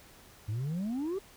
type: exponential sweep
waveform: sine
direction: up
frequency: 100 to 405.8 Hz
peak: -28 dBFS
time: 0.48-1.19 s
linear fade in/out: 10 ms
effects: tanh soft clip ceiling -30 dBFS + pink hiss -56 dBFS RMS until 1.36 s